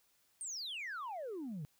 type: exponential sweep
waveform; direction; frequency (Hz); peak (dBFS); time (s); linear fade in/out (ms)
sine; down; 9000 to 138.59; -38; 0.41-1.65; 0
effects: tanh soft clip ceiling -38 dBFS + white hiss -73 dBFS RMS until 1.79 s